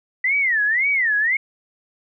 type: tone with vibrato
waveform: sine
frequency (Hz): 1948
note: B6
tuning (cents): -24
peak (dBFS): -16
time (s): 0.24-1.37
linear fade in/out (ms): 5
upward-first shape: sine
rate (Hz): 1.9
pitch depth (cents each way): 270
effects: none